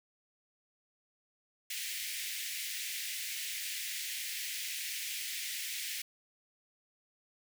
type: high-pass noise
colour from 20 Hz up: pink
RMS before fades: -39 dBFS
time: 1.7-6.02 s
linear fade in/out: 5 ms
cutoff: 1900 Hz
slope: 48 dB/octave
effects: none